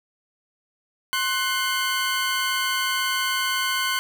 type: tone pair together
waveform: 20% pulse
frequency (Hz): 1058 / 1496.2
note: C6 / F#6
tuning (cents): +19 / +19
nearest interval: tritone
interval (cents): 600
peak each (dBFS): -20 / -20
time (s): 1.13-3.99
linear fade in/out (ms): 0
effects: none